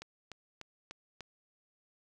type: click train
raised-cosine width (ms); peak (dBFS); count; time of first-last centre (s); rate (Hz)
0.2; -27; 5; 0.02-1.207; 3.37
effects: none